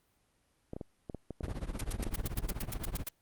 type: clicks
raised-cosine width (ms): 2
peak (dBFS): -26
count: 11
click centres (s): 0.734 / 0.765 / 0.812 / 1.098 / 1.147 / 1.307 / 1.408 / 1.483 / 1.998 / 2.029 / 2.067
type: noise with tremolo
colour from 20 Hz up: brown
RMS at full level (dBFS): -33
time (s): 1.43-3.04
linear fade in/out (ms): 2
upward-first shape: triangle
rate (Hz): 16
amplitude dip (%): 95
type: noise bursts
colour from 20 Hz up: white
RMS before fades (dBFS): -37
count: 12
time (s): 1.79-3.088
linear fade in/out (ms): 5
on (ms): 22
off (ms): 94
effects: pink hiss -73 dBFS RMS until 3.21 s + Opus 32 kbps